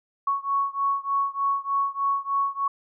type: beating tone pair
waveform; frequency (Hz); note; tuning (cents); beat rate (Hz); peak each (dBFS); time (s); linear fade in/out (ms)
sine; 1108.7 / 1112; C#6 / C#6; 0 / +5; 3.3; -25 / -26; 0.27-2.68; 5
effects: none